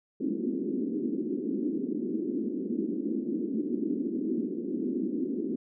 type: band-pass noise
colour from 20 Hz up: pink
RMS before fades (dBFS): -31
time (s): 0.2-5.56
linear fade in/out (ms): 10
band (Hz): 220 to 370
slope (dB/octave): 48
effects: none